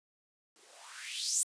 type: noise with band-pass filter sweep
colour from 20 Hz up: violet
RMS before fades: -37 dBFS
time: 0.56-1.43 s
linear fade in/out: 0 ms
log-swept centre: 290 to 8800 Hz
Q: 4.3
effects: resampled to 22050 Hz